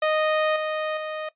sawtooth tone with level steps, 620 Hz, D#5, 6 cents flat, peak -16 / -21 / -25 dBFS, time 0.02-1.29 s, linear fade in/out 5 ms, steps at 0.56 / 0.97 s, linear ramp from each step 2 ms, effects noise-tail reverb RT60 0.1 s tail -17 dB re dry + resampled to 8000 Hz

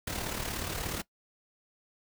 pink noise with amplitude modulation, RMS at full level -33 dBFS, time 0.07-1.02 s, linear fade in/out 5 ms, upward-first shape sine, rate 36.8 Hz, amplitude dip 55%, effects noise-tail reverb RT60 0.1 s tail -20 dB re dry

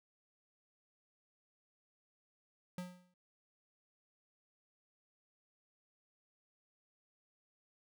square tone with exponential decay, 180 Hz, F#3, 47 cents flat, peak -39 dBFS, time 2.78-3.14 s, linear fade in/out 2 ms, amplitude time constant 78 ms, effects none

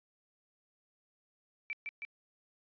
sine tone with echo, 2323 Hz, D7, 20 cents flat, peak -35 dBFS, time 1.7-1.73 s, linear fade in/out 0 ms, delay 160 ms, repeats 2, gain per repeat -2 dB, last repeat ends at 2.05 s, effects resampled to 11025 Hz

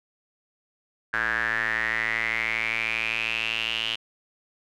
square tone with band-pass filter sweep, 56.3 Hz, A1, 40 cents sharp, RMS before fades -27 dBFS, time 1.13-3.96 s, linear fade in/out 10 ms, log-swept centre 1600 to 3000 Hz, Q 8.5, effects none

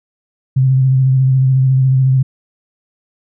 sine tone with vibrato, 131.6 Hz, C3, 10 cents sharp, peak -8 dBFS, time 0.56-2.23 s, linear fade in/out 10 ms, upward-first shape square, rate 14 Hz, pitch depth 22 cents each way, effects none

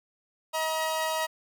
sawtooth tone pair together, 635 / 955 Hz, D#5 / A#5, +35 / +42 cents, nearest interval perfect fifth, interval 707 cents, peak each -26 dBFS, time 0.53-1.27 s, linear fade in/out 20 ms, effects none

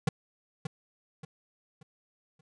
square tone with echo, 155.56 Hz, D#3, in tune, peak -23 dBFS, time 0.07-0.09 s, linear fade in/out 5 ms, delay 580 ms, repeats 4, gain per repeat -9 dB, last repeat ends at 2.41 s, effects resampled to 22050 Hz

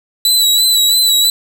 sawtooth tone with vibrato, 3951 Hz, B7, in tune, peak -6 dBFS, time 0.25-1.3 s, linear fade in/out 2 ms, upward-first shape sine, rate 3 Hz, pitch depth 42 cents each way, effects none

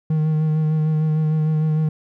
triangle tone with vibrato, 155.56 Hz, D#3, in tune, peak -14 dBFS, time 0.1-1.89 s, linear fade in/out 5 ms, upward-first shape sine, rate 6.6 Hz, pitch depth 22 cents each way, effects none

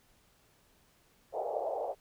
white band-pass noise, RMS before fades -35 dBFS, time 1.32-1.95 s, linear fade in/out 50 ms, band 440 to 770 Hz, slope 48 dB/octave, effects pink hiss -67 dBFS RMS until 2 s

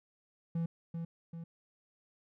triangle tone with echo, 166.6 Hz, E3, 19 cents sharp, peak -29 dBFS, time 0.55-0.66 s, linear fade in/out 5 ms, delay 390 ms, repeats 2, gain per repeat -5 dB, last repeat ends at 1.44 s, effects none

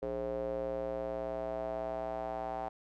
square tone with band-pass filter sweep, 59.2 Hz, A#1, 27 cents sharp, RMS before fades -37 dBFS, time 0.02-2.69 s, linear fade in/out 10 ms, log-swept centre 490 to 760 Hz, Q 5.2, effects none

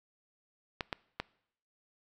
clicks, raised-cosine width 0.3 ms, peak -17 dBFS, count 3, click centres 0.808 / 0.928 / 1.2 s, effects noise-tail reverb RT60 0.7 s tail -23 dB re dry

